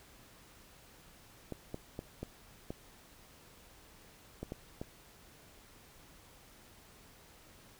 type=clicks; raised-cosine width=2 ms; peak=-26 dBFS; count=8; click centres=1.523 / 1.744 / 1.991 / 2.23 / 2.705 / 4.43 / 4.521 / 4.815 s; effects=pink hiss -59 dBFS RMS until 7.79 s